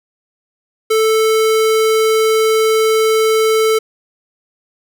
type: tone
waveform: square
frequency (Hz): 440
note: A4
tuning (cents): 0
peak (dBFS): -11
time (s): 0.9-3.79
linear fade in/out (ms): 10
effects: none